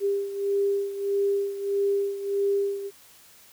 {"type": "beating tone pair", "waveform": "sine", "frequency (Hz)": [398.9, 400.5], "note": ["G4", "G4"], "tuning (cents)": [30, 37], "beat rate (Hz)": 1.6, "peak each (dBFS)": [-24, -29], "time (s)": [0, 2.91], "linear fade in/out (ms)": 50, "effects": ["white hiss -53 dBFS RMS until 3.52 s"]}